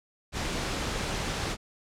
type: noise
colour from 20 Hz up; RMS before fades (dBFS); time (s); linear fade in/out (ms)
pink; -31; 0.32-1.57; 50
effects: low-pass 7000 Hz 12 dB/octave